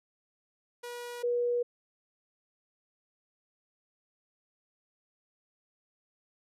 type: tone pair in turn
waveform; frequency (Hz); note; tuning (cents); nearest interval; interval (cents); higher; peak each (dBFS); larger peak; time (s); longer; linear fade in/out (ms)
sawtooth / sine; 482.8 / 482.8; B4 / B4; -39 / -39; unison; 0; neither; -35 / -26; second; 0.83-1.23 / 1.23-1.63; neither; 10
effects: resampled to 32000 Hz

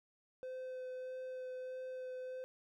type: tone with vibrato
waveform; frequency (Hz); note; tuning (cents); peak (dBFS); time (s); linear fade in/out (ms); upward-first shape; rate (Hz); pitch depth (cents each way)
triangle; 512; C5; -38; -40; 0.43-2.44; 0; sine; 1.6; 9
effects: none

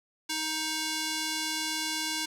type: tone with band-pass filter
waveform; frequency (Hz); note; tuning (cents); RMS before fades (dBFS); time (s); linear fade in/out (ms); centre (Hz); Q
square; 314; D#4; +16; -32; 0.29-2.26; 10; 5400; 0.85
effects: none

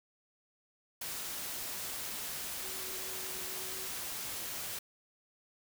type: tone in noise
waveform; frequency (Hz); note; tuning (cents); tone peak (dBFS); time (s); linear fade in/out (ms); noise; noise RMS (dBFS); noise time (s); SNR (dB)
sine; 375.3; F#4; +25; -51; 2.63-3.88; 5; white; -40; 1.01-4.79; -14
effects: none

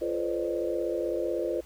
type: tone cluster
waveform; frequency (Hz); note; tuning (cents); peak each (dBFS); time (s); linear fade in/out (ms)
sine; 344.9 / 433.8 / 506 / 542 / 604; F4 / A4 / B4 / C#5 / D5; -22 / -25 / +42 / -39 / +48; -31 / -36 / -32 / -37 / -34; 0.01-1.61; 10
effects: added 60 Hz sine -52 dBFS peak until 1.65 s + pink hiss -55 dBFS RMS until 1.65 s

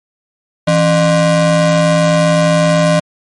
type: ring-modulated tone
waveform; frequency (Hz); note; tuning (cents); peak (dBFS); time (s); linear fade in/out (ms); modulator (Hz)
square; 220; A3; 0; -6; 0.67-3; 10; 386
effects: low-pass 10000 Hz 12 dB/octave + MP3 48 kbps

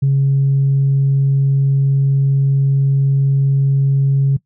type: tone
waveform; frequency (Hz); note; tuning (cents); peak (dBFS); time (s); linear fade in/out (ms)
sine; 137.4; C#3; -15; -9; 0.02-4.37; 10
effects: noise-tail reverb RT60 0.1 s tail -19 dB re dry + tanh soft clip ceiling -7 dBFS

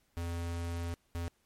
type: tone bursts at uneven times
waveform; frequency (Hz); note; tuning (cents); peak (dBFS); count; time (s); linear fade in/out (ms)
square; 85.2; F2; -42; -35; 2; 0.17-0.94 / 1.15-1.28; 0
effects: pink hiss -73 dBFS RMS until 1.45 s + MP3 64 kbps

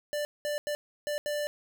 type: tone bursts at uneven times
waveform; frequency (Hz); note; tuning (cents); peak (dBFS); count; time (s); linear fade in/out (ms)
square; 590; D5; +8; -30; 5; 0.13-0.25 / 0.45-0.58 / 0.67-0.75 / 1.07-1.18 / 1.26-1.47; 0
effects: none

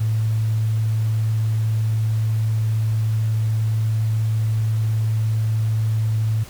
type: tone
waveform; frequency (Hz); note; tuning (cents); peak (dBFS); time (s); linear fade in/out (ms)
sine; 110; A2; 0; -17; 0-6.44; 10
effects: added 60 Hz sine -47 dBFS peak until 6.49 s + pink hiss -42 dBFS RMS until 6.49 s

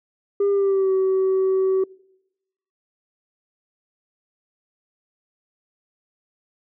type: tone with pitch glide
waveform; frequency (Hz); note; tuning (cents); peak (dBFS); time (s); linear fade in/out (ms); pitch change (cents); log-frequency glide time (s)
sine; 401.3 to 380.1; G4 to F#4; +41 to +47; -14; 0.4-1.84; 5; -94; 0.5-0.92
effects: noise-tail reverb RT60 0.9 s tail -25 dB re dry + tanh soft clip ceiling -15 dBFS

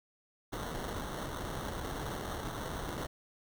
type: noise with sample-and-hold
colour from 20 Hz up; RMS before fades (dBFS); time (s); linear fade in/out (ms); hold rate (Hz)
pink; -39; 0.52-3.07; 10; 2450
effects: none

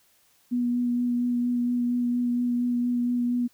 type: tone with vibrato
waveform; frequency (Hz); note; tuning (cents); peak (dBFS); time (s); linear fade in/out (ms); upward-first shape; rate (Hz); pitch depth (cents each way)
sine; 243.1; B3; -27; -22; 0.51-3.48; 20; sine; 4.3; 13
effects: white hiss -63 dBFS RMS until 3.53 s

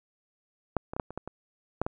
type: clicks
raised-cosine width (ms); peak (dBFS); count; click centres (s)
1; -11 / -22 / -19 / -13 / -26 / -20 / -24 / -12 / -17; 9; 0.767 / 0.935 / 0.965 / 0.998 / 1.106 / 1.176 / 1.276 / 1.816 / 1.865
effects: none

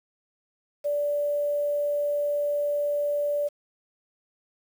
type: tone with quantisation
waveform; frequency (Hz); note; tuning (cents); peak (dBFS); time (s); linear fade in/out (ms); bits
sine; 582; D5; -16; -23; 0.84-3.49; 20; 8
effects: none

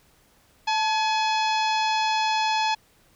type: harmonic tone with a mistuned harmonic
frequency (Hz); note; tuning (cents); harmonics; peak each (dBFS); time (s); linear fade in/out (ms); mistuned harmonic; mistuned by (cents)
845; G#5; +30; 1 / 2 / 3 / 4 / 5 / 6 / 7 / 8; -22 / -33 / -30 / -32 / -34 / -35 / -43 / -45; 0.67-2.75; 10; 1; +61
effects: pink hiss -60 dBFS RMS until 3.15 s

